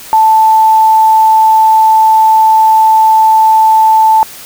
sine tone, 880 Hz, A5, in tune, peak -3 dBFS, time 0.13-4.23 s, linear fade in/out 0 ms, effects white hiss -30 dBFS RMS until 4.45 s

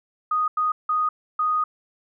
sine tone bursts at uneven times, 1242 Hz, D#6, 3 cents flat, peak -19 dBFS, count 4, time 0.31-0.48 / 0.57-0.72 / 0.89-1.09 / 1.39-1.64 s, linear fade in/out 5 ms, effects none

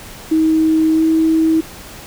sine tone with pitch glide, 317.5 to 321 Hz, D#4 to E4, +35 to -46 cents, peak -10 dBFS, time 0.31-1.61 s, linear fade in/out 10 ms, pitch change +19 cents, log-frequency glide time 0.93-1.03 s, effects pink hiss -35 dBFS RMS until 2.06 s

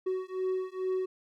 triangle beating tone pair, 372.4 / 374.7 Hz, F#4 / F#4, +11 / +22 cents, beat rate 2.3 Hz, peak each -31 dBFS, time 0.06-1.06 s, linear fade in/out 10 ms, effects none

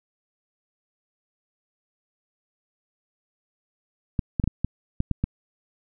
clicks, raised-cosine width 5 ms, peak -10 dBFS, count 8, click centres 4.192 / 4.398 / 4.44 / 4.476 / 4.646 / 5.004 / 5.113 / 5.24 s, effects none

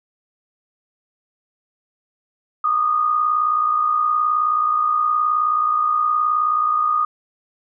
sine tone pair together, 1174.7 / 1233.7 Hz, D6 / D#6, 0 / -15 cents, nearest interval minor second, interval 85 cents, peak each -24 / -16 dBFS, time 2.64-7.05 s, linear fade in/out 5 ms, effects none

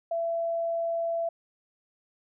sine tone, 670 Hz, E5, 28 cents sharp, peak -26 dBFS, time 0.11-1.29 s, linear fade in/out 5 ms, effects none

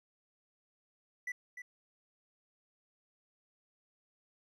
triangle tone with echo, 1975.5 Hz, B6, in tune, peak -34 dBFS, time 1.27-1.32 s, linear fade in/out 5 ms, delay 300 ms, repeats 1, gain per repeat -8 dB, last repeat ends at 1.62 s, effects none

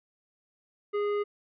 triangle tone with hard clipping, 412.2 Hz, G#4, 13 cents flat, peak -28 dBFS, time 0.93-1.24 s, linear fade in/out 20 ms, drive 14 dB, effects resampled to 11025 Hz

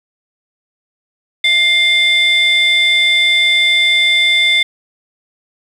sine tone pair together, 2102 / 3535 Hz, C7 / A7, +7 / +7 cents, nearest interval major sixth, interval 900 cents, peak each -10 dBFS, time 1.44-4.63 s, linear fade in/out 5 ms, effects tanh soft clip ceiling -5 dBFS + 7-bit

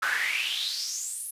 brown noise with high-pass filter sweep, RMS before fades -30 dBFS, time 0.02-1.31 s, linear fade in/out 10 ms, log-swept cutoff 1400 to 11000 Hz, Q 7, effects resampled to 32000 Hz

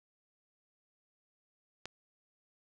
click, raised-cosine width 0.2 ms, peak -23 dBFS, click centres 1.856 s, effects none

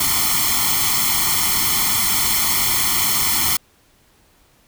white noise with comb filter, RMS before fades -18 dBFS, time 0-3.57 s, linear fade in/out 5 ms, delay 0.93 ms, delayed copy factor +1, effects pink hiss -56 dBFS RMS until 4.67 s

